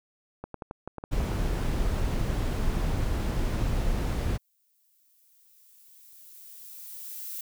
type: clicks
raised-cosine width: 1 ms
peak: -22 dBFS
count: 9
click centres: 0.44 / 0.543 / 0.622 / 0.711 / 0.876 / 0.983 / 1.039 / 1.204 / 1.317 s
type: noise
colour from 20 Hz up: brown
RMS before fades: -27 dBFS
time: 1.11-4.38 s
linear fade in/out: 20 ms
type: noise with exponential growth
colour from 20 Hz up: violet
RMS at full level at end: -36 dBFS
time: 4.14-7.41 s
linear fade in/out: 2 ms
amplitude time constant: 710 ms
effects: none